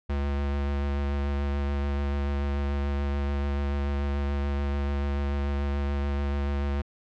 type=tone with vibrato; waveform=square; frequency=70.7 Hz; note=C#2; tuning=35 cents sharp; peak=-26 dBFS; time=0.09-6.82 s; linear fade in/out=10 ms; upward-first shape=sine; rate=6.9 Hz; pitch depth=15 cents each way; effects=low-pass 3000 Hz 12 dB/octave